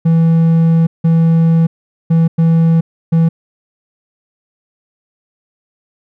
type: tone bursts at uneven times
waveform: triangle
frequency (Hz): 164.4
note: E3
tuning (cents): -4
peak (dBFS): -5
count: 5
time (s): 0.05-0.87 / 1.04-1.67 / 2.1-2.28 / 2.38-2.81 / 3.12-3.29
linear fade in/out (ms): 10
effects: none